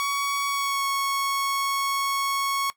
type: tone with pitch glide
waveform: sawtooth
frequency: 1123 to 1104.3 Hz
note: C#6 to C#6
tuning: +22 to -7 cents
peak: -20 dBFS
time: 0-2.7 s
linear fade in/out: 0 ms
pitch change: -29 cents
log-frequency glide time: 0.47-0.85 s
effects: noise-tail reverb RT60 0.1 s tail -17 dB re dry